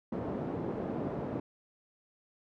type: band-pass noise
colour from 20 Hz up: pink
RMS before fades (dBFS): -36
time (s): 0.12-1.4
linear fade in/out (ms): 5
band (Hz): 170 to 550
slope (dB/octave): 12
effects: none